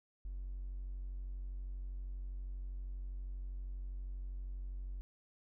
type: tone with hard clipping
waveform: triangle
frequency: 46.25 Hz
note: F#1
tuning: in tune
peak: -40 dBFS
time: 0.25-5.01 s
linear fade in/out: 0 ms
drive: 3 dB
effects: none